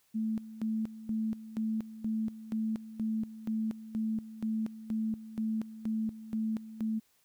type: tone with tremolo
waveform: sine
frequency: 220 Hz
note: A3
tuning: in tune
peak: -29 dBFS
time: 0.14-7 s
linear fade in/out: 20 ms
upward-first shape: square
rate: 2.1 Hz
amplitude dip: 80%
effects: white hiss -70 dBFS RMS until 7.24 s